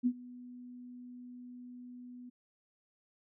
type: tone with ADSR envelope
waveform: sine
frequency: 246.9 Hz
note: B3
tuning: in tune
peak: -24 dBFS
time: 0.03-2.3 s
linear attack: 33 ms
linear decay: 62 ms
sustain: -22 dB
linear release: 13 ms
effects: none